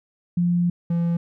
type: tone pair in turn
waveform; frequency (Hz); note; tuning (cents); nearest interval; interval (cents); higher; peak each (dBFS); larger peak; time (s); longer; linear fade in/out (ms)
sine / triangle; 174.61 / 170.03; F3 / F3; 0 / -46; unison; 46; first; -17; neither; 0.37-0.7 / 0.9-1.17; first; 5
effects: none